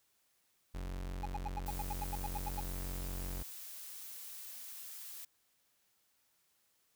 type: tone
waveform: 40% pulse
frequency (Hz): 45.61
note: F#1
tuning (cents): -24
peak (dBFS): -38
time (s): 0.74-3.43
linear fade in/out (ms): 10
type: tone bursts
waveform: triangle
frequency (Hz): 830.6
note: G#5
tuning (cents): 0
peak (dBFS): -35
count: 13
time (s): 1.23-2.602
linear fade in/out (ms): 5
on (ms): 28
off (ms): 84
type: noise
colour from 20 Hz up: blue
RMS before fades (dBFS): -48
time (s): 1.66-5.25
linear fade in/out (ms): 5
effects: white hiss -75 dBFS RMS until 6.95 s